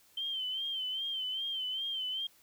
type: tone with vibrato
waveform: sine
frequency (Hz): 3112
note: G7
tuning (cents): -13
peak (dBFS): -33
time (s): 0.17-2.27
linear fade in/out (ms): 5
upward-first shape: sine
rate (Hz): 2.5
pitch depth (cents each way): 64
effects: white hiss -64 dBFS RMS until 2.42 s